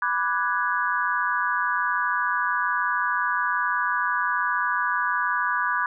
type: chord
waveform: sine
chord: G# half-diminished seventh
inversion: first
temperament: equal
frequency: 987.8 / 1174.7 / 1480 / 1661.2 Hz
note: B5 / D6 / F#6 / G#6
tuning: 0 / 0 / 0 / 0 cents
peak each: -27 dBFS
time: 0.02-5.86 s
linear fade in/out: 2 ms
effects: none